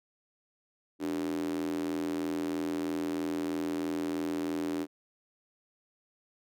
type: tone with high-pass filter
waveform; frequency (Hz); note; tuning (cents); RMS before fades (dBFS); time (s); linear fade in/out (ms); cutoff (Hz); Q
square; 41.55; E1; +15; -33; 0.99-4.87; 50; 310; 6.8
effects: none